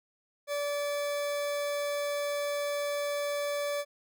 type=tone; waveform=40% pulse; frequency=578 Hz; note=D5; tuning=28 cents flat; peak=-29 dBFS; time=0.47-3.85 s; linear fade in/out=50 ms; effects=none